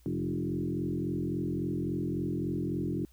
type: tone with frequency modulation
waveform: sine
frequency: 237.5 Hz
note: A#3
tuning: 33 cents sharp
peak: -29 dBFS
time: 0.06-3.05 s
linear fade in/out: 0 ms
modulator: 43.6 Hz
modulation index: 2.9
effects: added 60 Hz sine -57 dBFS peak until 3.12 s + white hiss -67 dBFS RMS until 3.12 s